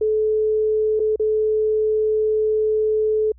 sine tone with dropouts, 431.8 Hz, A4, 33 cents flat, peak -16 dBFS, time 0.01-3.32 s, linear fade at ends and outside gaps 5 ms, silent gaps 0.995-1 / 1.16-1.196 s, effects added 60 Hz sine -45 dBFS peak until 3.38 s

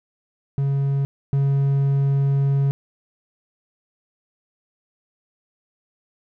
triangle tone pair in turn, 138.59 / 138.59 Hz, C#3 / C#3, 0 / 0 cents, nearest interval unison, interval 0 cents, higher neither, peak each -16 / -14 dBFS, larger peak second, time 0.58-1.05 / 1.33-2.71 s, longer second, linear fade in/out 0 ms, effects none

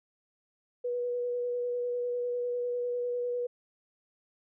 sine tone with vibrato, 487.6 Hz, B4, 22 cents flat, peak -29 dBFS, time 0.84-3.47 s, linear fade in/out 10 ms, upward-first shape square, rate 10 Hz, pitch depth 10 cents each way, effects none

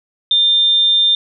sine tone with amplitude modulation, 3600 Hz, A7, 39 cents sharp, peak -8 dBFS, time 0.31-1.15 s, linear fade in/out 2 ms, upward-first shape sine, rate 201 Hz, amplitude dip 35%, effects none

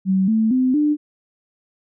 sine tone with pitch steps, 190 / 220.8 / 256.6 / 298.1 Hz, F#3 / A3 / C4 / D4, +46 / +6 / -34 / +26 cents, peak -14 dBFS, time 0.05-0.97 s, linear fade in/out 50 ms, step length 230 ms, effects none

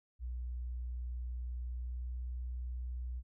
sine tone with pitch glide, 61 to 61.6 Hz, B1 to B1, -21 to -4 cents, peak -37 dBFS, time 0.19-3.23 s, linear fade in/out 50 ms, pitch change +17 cents, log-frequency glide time 1.71-2.12 s, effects none

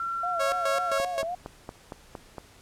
sine tone, 1360 Hz, F6, 46 cents flat, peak -28 dBFS, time 0-0.98 s, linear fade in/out 2 ms
sine tone with vibrato, 684 Hz, F5, 36 cents flat, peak -29 dBFS, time 0.23-1.35 s, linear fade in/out 5 ms, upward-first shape sine, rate 3.8 Hz, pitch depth 100 cents each way
sawtooth tone with tremolo, 550 Hz, C#5, 14 cents flat, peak -22 dBFS, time 0.39-1.23 s, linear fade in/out 20 ms, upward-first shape square, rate 3.8 Hz, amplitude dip 80%
click train, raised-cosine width 1 ms, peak -22 dBFS, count 7, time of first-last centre 1-2.382 s, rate 4.34 Hz
effects pink hiss -54 dBFS RMS until 2.61 s + low-pass 11000 Hz 12 dB/octave

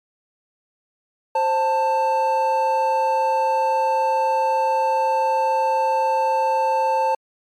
triangle tone pair together, 527 / 886.3 Hz, C5 / A5, +12 / +12 cents, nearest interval major sixth, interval 900 cents, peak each -20 / -16 dBFS, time 1.35-7.15 s, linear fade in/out 5 ms, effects MP3 96 kbps

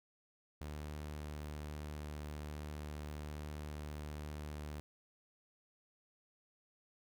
sawtooth tone, 74.9 Hz, D2, 35 cents sharp, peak -39 dBFS, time 0.61-4.8 s, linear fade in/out 0 ms, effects none

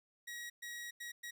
sawtooth tone bursts at uneven times, 1905 Hz, A#6, 37 cents sharp, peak -40 dBFS, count 4, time 0.27-0.5 / 0.62-0.91 / 1-1.12 / 1.23-1.31 s, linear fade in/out 10 ms, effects none

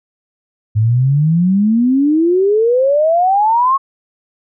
sine exponential sweep, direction up, 104.5 to 1108.7 Hz, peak -9 dBFS, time 0.75-3.78 s, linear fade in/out 20 ms, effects none

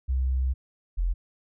sine tone pair in turn, 64.8 / 43.25 Hz, C2 / F1, -16 / -16 cents, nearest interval perfect fifth, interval 700 cents, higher first, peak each -22 dBFS, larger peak neither, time 0.08-0.54 / 0.97-1.14 s, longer first, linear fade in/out 20 ms, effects none

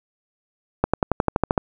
accelerating click train, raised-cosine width 1 ms, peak -3 dBFS, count 10, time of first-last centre 0.84-1.578 s, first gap 96 ms, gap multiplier 0.96, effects none

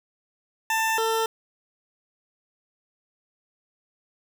20% pulse tone pair in turn, 890 / 448.2 Hz, A5 / A4, +20 / +32 cents, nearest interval octave, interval 1188 cents, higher first, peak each -17 dBFS, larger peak neither, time 0.7-0.98 / 0.98-1.26 s, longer neither, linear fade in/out 2 ms, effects none

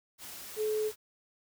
sine tone in noise, 430 Hz, A4, 40 cents flat, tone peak -28 dBFS, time 0.56-0.92 s, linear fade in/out 50 ms, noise white, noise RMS -45 dBFS, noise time 0.18-0.96 s, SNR +14 dB, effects none

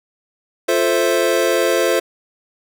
square chord, F major seventh, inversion none, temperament equal, 349.2 / 440 / 523.3 / 659.3 Hz, F4 / A4 / C5 / E5, 0 / 0 / 0 / 0 cents, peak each -21 / -21 / -19 / -22 dBFS, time 0.68-2 s, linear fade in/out 10 ms, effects none

